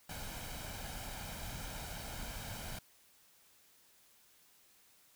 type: noise with comb filter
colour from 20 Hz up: pink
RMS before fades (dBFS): -44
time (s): 0.09-2.79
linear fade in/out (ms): 5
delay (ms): 1.3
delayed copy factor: +0.55
effects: white hiss -66 dBFS RMS until 5.15 s